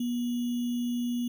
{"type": "tone with sample-and-hold", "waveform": "sine", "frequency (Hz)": 241.5, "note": "B3", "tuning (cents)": -39, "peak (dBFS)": -27, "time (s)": [0, 1.28], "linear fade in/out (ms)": 5, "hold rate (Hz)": 3150, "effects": []}